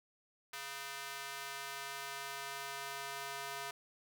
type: tone with high-pass filter sweep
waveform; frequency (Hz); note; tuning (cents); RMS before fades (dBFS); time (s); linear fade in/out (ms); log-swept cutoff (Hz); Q
square; 138.59; C#3; 0; -44; 0.53-3.71; 5; 1400 to 870; 0.87
effects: none